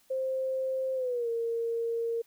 sine tone with pitch glide, 525 to 462.3 Hz, C5 to A#4, +6 to -14 cents, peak -28 dBFS, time 0.1-2.22 s, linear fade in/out 10 ms, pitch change -220 cents, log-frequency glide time 0.95-1.29 s, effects white hiss -65 dBFS RMS until 2.26 s

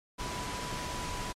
sine tone in noise, 987.8 Hz, B5, in tune, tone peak -40 dBFS, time 0.18-1.33 s, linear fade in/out 20 ms, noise pink, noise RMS -37 dBFS, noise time 0.18-1.33 s, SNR -6 dB, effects low-pass 8000 Hz 12 dB/octave + MP3 64 kbps

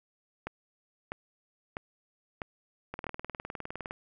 two click trains, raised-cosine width 0.5 ms, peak -20 / -22 dBFS, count 5 / 20, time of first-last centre 0.47-3.067 / 2.94-3.909 s, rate 1.54 / 19.6 Hz, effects none

